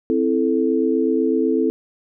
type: chord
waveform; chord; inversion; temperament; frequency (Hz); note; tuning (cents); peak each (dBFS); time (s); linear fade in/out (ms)
sine; A minor; first; equal with one note detuned; 261.6 / 329.6 / 437.7; C4 / E4 / A4; 0 / 0 / -9; -20; 0.1-1.7; 0
effects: none